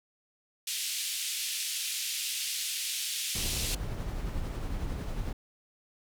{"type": "band-pass noise", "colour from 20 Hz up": "pink", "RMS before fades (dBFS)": -34, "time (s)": [0.67, 3.75], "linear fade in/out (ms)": 5, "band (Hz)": [2700, 13000], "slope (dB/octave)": 24}
{"type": "noise with tremolo", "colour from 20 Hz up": "brown", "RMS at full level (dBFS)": -33, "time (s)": [3.35, 5.33], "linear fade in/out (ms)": 5, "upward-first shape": "sine", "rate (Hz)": 11, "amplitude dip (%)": 30}
{"effects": []}